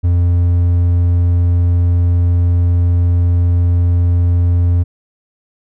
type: tone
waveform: triangle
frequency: 87.31 Hz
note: F2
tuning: in tune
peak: -7 dBFS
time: 0.03-4.84 s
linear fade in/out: 20 ms
effects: none